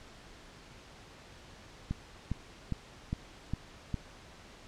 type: click train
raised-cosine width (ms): 5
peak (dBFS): -20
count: 6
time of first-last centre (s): 1.91-3.943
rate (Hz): 2.46
effects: pink hiss -53 dBFS RMS until 4.67 s + low-pass 6000 Hz 12 dB/octave